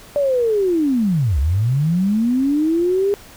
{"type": "linear two-way sweep", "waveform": "sine", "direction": "down then up", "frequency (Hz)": [587.3, 63.5, 409.6], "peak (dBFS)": -14, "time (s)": [0.16, 3.14], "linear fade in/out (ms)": 0, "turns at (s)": 1.39, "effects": ["pink hiss -42 dBFS RMS until 3.36 s"]}